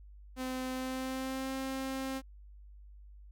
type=tone with pitch glide; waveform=sawtooth; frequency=257.6 to 265.8 Hz; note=C4 to C4; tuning=-27 to +27 cents; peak=-31 dBFS; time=0.36-2.22 s; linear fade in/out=50 ms; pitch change=+54 cents; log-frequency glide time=0.71-1.54 s; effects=added 50 Hz sine -50 dBFS peak until 3.31 s